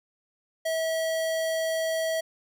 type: tone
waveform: square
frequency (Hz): 647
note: E5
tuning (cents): -32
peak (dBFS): -26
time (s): 0.65-2.21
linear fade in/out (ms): 10
effects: none